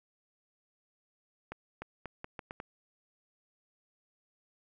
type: accelerating click train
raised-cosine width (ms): 0.5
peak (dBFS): -25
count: 7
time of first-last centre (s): 1.52-2.601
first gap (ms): 300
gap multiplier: 0.79
effects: none